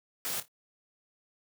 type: noise with echo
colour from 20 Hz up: white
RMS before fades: -34 dBFS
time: 0.25-0.4 s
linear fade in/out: 0 ms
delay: 27 ms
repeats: 3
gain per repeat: -12 dB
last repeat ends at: 0.481 s
effects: high-pass 80 Hz 12 dB/octave